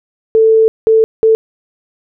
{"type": "tone bursts at uneven times", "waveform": "sine", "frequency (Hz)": 443.8, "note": "A4", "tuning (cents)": 15, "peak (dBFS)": -5, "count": 3, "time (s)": [[0.35, 0.68], [0.87, 1.04], [1.23, 1.35]], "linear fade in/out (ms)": 0, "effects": []}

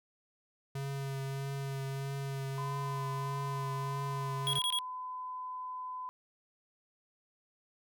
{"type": "tone with vibrato", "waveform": "square", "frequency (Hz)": 137, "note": "C#3", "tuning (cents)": -20, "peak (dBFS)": -36, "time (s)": [0.75, 4.59], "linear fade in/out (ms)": 5, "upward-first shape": "triangle", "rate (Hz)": 1.6, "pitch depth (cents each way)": 20}
{"type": "tone", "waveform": "sine", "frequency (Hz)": 1011, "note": "B5", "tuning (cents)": 40, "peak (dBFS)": -38, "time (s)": [2.58, 6.09], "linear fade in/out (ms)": 0}
{"type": "tone bursts", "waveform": "square", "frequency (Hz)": 3310, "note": "G#7", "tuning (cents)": -6, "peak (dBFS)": -30, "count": 4, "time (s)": [4.47, 4.788], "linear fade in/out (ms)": 0, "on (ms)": 63, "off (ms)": 22}
{"effects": []}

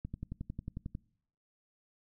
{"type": "click train", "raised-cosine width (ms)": 5, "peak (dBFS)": -26, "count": 11, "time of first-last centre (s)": [0.05, 0.951], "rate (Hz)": 11.1, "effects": ["noise-tail reverb RT60 0.7 s tail -25 dB re dry"]}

